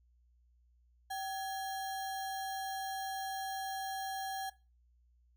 sine tone with sample-and-hold, 772 Hz, G5, 27 cents flat, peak -36 dBFS, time 1.1-4.5 s, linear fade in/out 10 ms, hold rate 2450 Hz, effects noise-tail reverb RT60 0.3 s tail -19 dB re dry + added 60 Hz sine -65 dBFS peak until 5.36 s

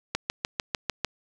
click train, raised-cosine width 0.2 ms, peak -8 dBFS, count 7, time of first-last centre 0.15-1.047 s, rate 6.69 Hz, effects none

